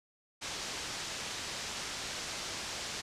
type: low-pass noise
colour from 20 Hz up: white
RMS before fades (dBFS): -40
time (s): 0.41-3.02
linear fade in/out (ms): 20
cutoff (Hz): 6800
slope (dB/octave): 24
effects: resampled to 32000 Hz